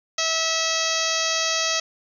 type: harmonic tone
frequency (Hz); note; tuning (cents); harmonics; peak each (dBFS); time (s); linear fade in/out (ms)
649; E5; -27; 1 / 2 / 3 / 4 / 5 / 6 / 7 / 8 / 9 / 10; -30 / -30 / -30 / -30 / -30 / -30 / -30 / -30 / -30 / -30; 0.18-1.8; 5
effects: 9-bit